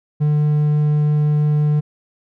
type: tone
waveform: triangle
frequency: 149.5 Hz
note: D3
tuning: 31 cents sharp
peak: -11 dBFS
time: 0.2-1.81 s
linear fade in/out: 20 ms
effects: none